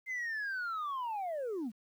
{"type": "linear sweep", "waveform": "sine", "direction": "down", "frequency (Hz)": [2093, 193.6], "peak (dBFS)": -32, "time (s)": [0.06, 1.72], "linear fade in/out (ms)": 50, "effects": ["tanh soft clip ceiling -33 dBFS", "11-bit"]}